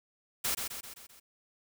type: noise with echo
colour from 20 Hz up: white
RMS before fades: -31 dBFS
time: 0.44-0.55 s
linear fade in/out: 10 ms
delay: 130 ms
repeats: 5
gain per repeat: -5 dB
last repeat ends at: 1.2 s
effects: none